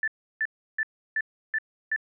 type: tone bursts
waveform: sine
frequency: 1760 Hz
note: A6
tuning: in tune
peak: -23 dBFS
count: 6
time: 0.03-1.962 s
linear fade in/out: 2 ms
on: 47 ms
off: 330 ms
effects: none